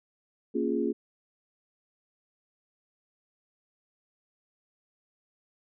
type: chord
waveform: sine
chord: Bb minor seventh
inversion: none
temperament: equal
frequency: 233.1 / 277.2 / 349.2 / 415.3 Hz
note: Bb3 / Db4 / F4 / Ab4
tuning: 0 / 0 / 0 / 0 cents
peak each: -31 dBFS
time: 0.54-0.93 s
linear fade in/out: 20 ms
effects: none